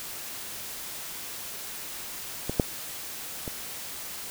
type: clicks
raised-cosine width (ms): 2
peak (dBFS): -15 / -6 / -20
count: 3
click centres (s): 2.496 / 2.598 / 3.478
effects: white hiss -38 dBFS RMS until 4.3 s